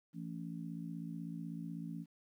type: harmonic tone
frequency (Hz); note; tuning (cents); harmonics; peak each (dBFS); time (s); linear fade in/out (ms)
56.1; A1; +34; 3 / 4 / 5; -43 / -47 / -47; 0.13-2.06; 50
effects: 12-bit